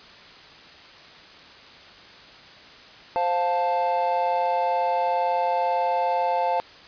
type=chord; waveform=triangle; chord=F major; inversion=second; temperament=equal with one note detuned; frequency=523.3 / 702.1 / 880 Hz; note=C5 / F5 / A5; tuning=0 / +9 / 0 cents; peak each=-25 / -23 / -22 dBFS; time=3.16-6.6 s; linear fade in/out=0 ms; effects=white hiss -46 dBFS RMS until 6.87 s + resampled to 11025 Hz